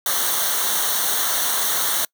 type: noise with comb filter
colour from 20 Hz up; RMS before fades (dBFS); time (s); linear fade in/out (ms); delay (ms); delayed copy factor
white; -21; 0.06-2.05; 2; 0.4; -0.8
effects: noise-tail reverb RT60 0.1 s tail -26 dB re dry